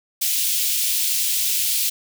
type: high-pass noise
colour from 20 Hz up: white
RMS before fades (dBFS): -21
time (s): 0.21-1.9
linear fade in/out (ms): 10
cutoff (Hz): 2700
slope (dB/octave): 24
effects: none